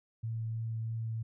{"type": "tone with vibrato", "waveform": "sine", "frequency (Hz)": 112.8, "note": "A2", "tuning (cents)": 44, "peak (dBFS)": -33, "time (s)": [0.23, 1.23], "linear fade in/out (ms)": 10, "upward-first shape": "triangle", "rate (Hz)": 3.1, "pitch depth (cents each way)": 12, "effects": []}